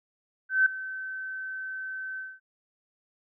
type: tone with ADSR envelope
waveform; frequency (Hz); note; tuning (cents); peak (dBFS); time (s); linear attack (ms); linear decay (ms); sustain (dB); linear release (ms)
sine; 1535; G6; -37; -16; 0.49-2.4; 170; 5; -17; 220
effects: none